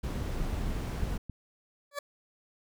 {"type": "noise", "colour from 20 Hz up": "brown", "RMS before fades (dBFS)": -33, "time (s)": [0.03, 1.18], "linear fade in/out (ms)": 10}
{"type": "clicks", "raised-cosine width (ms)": 5, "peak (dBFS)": -27, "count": 12, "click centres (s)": [0.103, 0.156, 0.223, 0.528, 0.568, 0.637, 0.68, 0.823, 1.034, 1.114, 1.156, 1.297]}
{"type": "tone with exponential growth", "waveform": "20% pulse", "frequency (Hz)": 573, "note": "D5", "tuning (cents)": -43, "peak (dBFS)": -25, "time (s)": [1.91, 1.99], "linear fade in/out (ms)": 5, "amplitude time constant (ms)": 17}
{"effects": []}